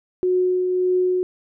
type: tone with tremolo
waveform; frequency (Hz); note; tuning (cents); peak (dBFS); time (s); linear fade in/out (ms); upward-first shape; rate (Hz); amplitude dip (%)
sine; 365.5; F#4; -21; -15; 0.23-1.23; 0; triangle; 1.7; 35
effects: none